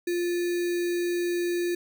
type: tone with sample-and-hold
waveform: sine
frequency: 349.2 Hz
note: F4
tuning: in tune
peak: -24 dBFS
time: 0.07-1.75 s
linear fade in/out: 5 ms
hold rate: 2100 Hz
effects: none